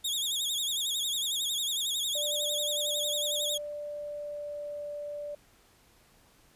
sawtooth tone with vibrato, 3520 Hz, A7, in tune, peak -26 dBFS, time 0.04-3.58 s, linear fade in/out 10 ms, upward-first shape sine, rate 11 Hz, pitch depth 130 cents each way
sine tone with pitch glide, 590 to 585.9 Hz, D5 to D5, +8 to -4 cents, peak -35 dBFS, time 2.15-5.35 s, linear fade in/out 5 ms, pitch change -12 cents, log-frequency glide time 3.49-4.66 s
effects pink hiss -62 dBFS RMS until 6.55 s + resampled to 32000 Hz

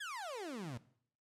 30% pulse exponential sweep, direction down, 1760 to 108.3 Hz, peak -39 dBFS, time 0-0.78 s, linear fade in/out 10 ms, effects noise-tail reverb RT60 0.6 s tail -18 dB re dry + low-pass 10000 Hz 12 dB/octave

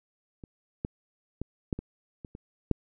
clicks, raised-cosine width 3 ms, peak -30 / -17 / -20 / -15 / -22 / -27 / -29 / -10 dBFS, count 8, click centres 0.438 / 0.849 / 1.416 / 1.728 / 1.79 / 2.248 / 2.351 / 2.713 s, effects none

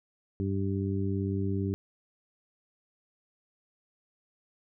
harmonic tone, 97.7 Hz, G2, 5 cents flat, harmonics 1 / 2 / 3 / 4, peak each -30 / -33 / -35 / -36 dBFS, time 0.4-1.74 s, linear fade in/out 0 ms, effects none

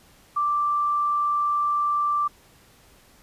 sine tone, 1174.7 Hz, D6, in tune, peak -20 dBFS, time 0.36-2.28 s, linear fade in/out 10 ms, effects pink hiss -55 dBFS RMS until 3.22 s + resampled to 32000 Hz

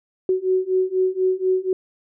sine beating tone pair, 371 / 375.1 Hz, F#4 / F#4, +5 / +24 cents, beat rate 4.1 Hz, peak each -21 / -20 dBFS, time 0.29-1.73 s, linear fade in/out 2 ms, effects none

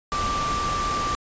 sine tone in noise, 1174.7 Hz, D6, in tune, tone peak -24 dBFS, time 0.12-1.15 s, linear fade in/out 0 ms, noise pink, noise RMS -29 dBFS, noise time 0.12-1.15 s, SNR +2 dB, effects resampled to 16000 Hz

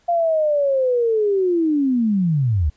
sine linear sweep, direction down, 698.5 to 67.3 Hz, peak -15 dBFS, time 0.08-2.7 s, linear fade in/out 10 ms, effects pink hiss -60 dBFS RMS until 2.76 s + resampled to 16000 Hz

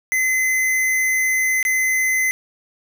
square tone with dropouts, 2044 Hz, C7, 41 cents flat, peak -17 dBFS, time 0.12-2.31 s, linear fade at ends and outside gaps 0 ms, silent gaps 1.628-1.651 s, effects none

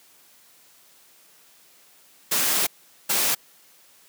white noise bursts at uneven times, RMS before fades -22 dBFS, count 2, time 2.31-2.67 / 3.09-3.35 s, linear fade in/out 10 ms, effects white hiss -55 dBFS RMS until 4.08 s + high-pass 150 Hz 12 dB/octave

